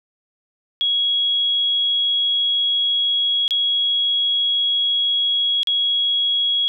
sine tone with dropouts, 3322 Hz, G#7, in tune, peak -16 dBFS, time 0.81-6.68 s, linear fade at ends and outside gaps 0 ms, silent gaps 3.479-3.508 / 5.632-5.672 s, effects none

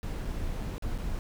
brown noise with dropouts, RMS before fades -33 dBFS, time 0.03-1.19 s, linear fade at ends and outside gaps 0 ms, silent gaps 0.248-0.252 / 0.618-0.623 / 0.781-0.823 / 0.978-0.986 s, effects none

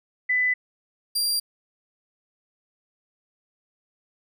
sine / sawtooth tone pair in turn, 1999 / 4754 Hz, B6 / D8, +20 / +20 cents, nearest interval octave + minor third, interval 1500 cents, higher second, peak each -19 dBFS, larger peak neither, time 0.29-0.54 / 1.15-1.4 s, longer neither, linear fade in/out 10 ms, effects none

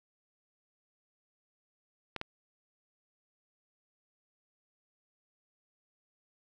clicks, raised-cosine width 0.3 ms, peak -20 dBFS, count 2, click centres 2.163 / 2.214 s, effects none

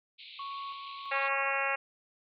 white band-pass noise, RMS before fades -49 dBFS, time 0.18-1.29 s, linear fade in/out 20 ms, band 2200 to 4200 Hz, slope 96 dB/octave
sine tone with tremolo, 1108.7 Hz, C#6, in tune, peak -37 dBFS, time 0.39-1.55 s, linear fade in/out 5 ms, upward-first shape square, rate 1.5 Hz, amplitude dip 40%
harmonic tone, 274 Hz, C#4, 20 cents flat, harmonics 2 / 3 / 4 / 5 / 6 / 7 / 8 / 9 / 10, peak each -37 / -37 / -37 / -37 / -37 / -37 / -37 / -37 / -37 dBFS, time 1.11-1.76 s, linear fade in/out 10 ms
effects none

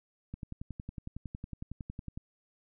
click train, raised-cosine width 5 ms, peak -27 dBFS, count 21, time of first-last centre 0.34-2.175 s, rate 10.9 Hz, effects none

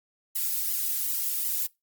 violet noise with flanger, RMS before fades -28 dBFS, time 0.35-1.67 s, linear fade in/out 10 ms, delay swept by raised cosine 0.96 to 2.76 ms, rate 2.7 Hz, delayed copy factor +1, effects noise-tail reverb RT60 0.2 s tail -22 dB re dry + Opus 48 kbps

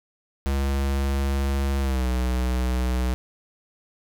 square tone with pitch glide, 68.7 to 62.64 Hz, C#2 to B1, -15 to +25 cents, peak -22 dBFS, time 0.46-3.14 s, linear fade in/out 0 ms, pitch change -160 cents, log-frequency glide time 1.8-2.07 s, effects none

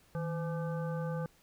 harmonic tone with a mistuned harmonic, 169.8 Hz, F3, 48 cents flat, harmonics 1 / 3 / 5 / 7 / 9, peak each -34 / -39 / -47 / -48 / -50 dBFS, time 0.15-1.26 s, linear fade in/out 0 ms, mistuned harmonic 1, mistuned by -120 cents, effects pink hiss -65 dBFS RMS until 1.42 s

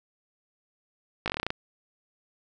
slowing click train, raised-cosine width 0.3 ms, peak -12 dBFS, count 10, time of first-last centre 1.26-1.504 s, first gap 18 ms, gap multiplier 1.1, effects none

